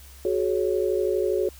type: chord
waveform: sine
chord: F# suspended second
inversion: none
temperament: equal with one note detuned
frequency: 370 / 422.3 / 554.4 Hz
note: F#4 / G#4 / C#5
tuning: 0 / +29 / 0 cents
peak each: -24 / -25 / -28 dBFS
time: 0.25-1.49 s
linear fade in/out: 2 ms
effects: added 67 Hz sine -45 dBFS peak until 1.59 s + white hiss -50 dBFS RMS until 1.59 s